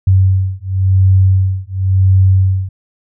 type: beating tone pair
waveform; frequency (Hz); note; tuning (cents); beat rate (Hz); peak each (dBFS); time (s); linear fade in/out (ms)
sine; 94.4 / 95.34; F#2 / G2; +35 / -48; 0.94; -11; 0.07-2.69; 5
effects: none